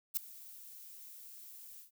violet noise with ADSR envelope, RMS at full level -30 dBFS, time 0.14-1.91 s, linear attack 30 ms, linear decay 4 ms, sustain -22 dB, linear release 120 ms, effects none

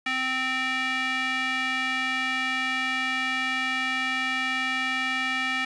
square tone with band-pass filter, 260.1 Hz, C4, 10 cents flat, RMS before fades -27 dBFS, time 0.06-5.65 s, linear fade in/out 5 ms, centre 2200 Hz, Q 2.6, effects resampled to 22050 Hz + 9-bit

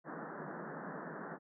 pink band-pass noise, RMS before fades -45 dBFS, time 0.04-1.39 s, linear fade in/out 50 ms, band 150 to 1800 Hz, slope 96 dB/octave, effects none

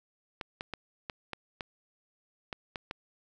clicks, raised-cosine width 0.3 ms, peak -20 dBFS, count 9, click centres 0.412 / 0.609 / 0.737 / 1.098 / 1.333 / 1.608 / 2.528 / 2.758 / 2.911 s, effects none

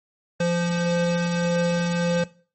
square tone pair together, 172.89 / 517 Hz, F3 / C5, -17 / -21 cents, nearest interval octave + perfect fifth, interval 1896 cents, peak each -23 / -26 dBFS, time 0.4-2.24 s, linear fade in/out 5 ms, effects noise-tail reverb RT60 0.4 s tail -19 dB re dry + MP3 32 kbps

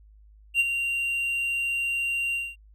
triangle tone with ADSR envelope, 2767 Hz, F7, 17 cents flat, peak -15 dBFS, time 0.54-2.56 s, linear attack 59 ms, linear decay 31 ms, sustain -8 dB, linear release 220 ms, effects added 52 Hz sine -50 dBFS peak until 2.74 s

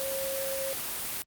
sine tone in noise, 540 Hz, C#5, 45 cents flat, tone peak -32 dBFS, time 0-0.73 s, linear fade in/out 0 ms, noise white, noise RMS -34 dBFS, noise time 0-1.22 s, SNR -1 dB, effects Opus 32 kbps

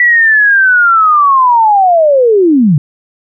sine linear sweep, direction down, 1965 to 133.1 Hz, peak -4 dBFS, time 0-2.78 s, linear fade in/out 2 ms, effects none

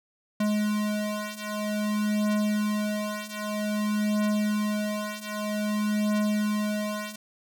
square beating tone pair, 210 / 210.52 Hz, G#3 / G#3, +19 / +24 cents, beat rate 0.52 Hz, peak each -30 / -28 dBFS, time 0.4-7.16 s, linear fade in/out 5 ms, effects none

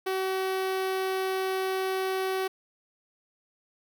sawtooth tone with notch filter, 379.1 Hz, F#4, 42 cents sharp, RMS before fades -29 dBFS, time 0.06-2.48 s, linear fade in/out 10 ms, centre 7200 Hz, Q 1.3, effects 10-bit

